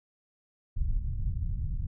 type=low-pass noise; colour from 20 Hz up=pink; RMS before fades=-30 dBFS; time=0.76-1.87 s; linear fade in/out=5 ms; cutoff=120 Hz; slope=24 dB/octave; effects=none